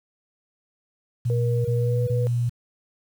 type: tone bursts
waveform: sine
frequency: 120 Hz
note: B2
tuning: 49 cents flat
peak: -20 dBFS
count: 3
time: 1.25-2.496 s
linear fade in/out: 10 ms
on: 400 ms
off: 23 ms
type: tone with pitch glide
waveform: sine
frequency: 475.3 to 489.8 Hz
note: A#4 to B4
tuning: +34 to -14 cents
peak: -26 dBFS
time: 1.3-2.27 s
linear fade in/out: 0 ms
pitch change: +52 cents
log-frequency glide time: 1.75-2.01 s
effects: 8-bit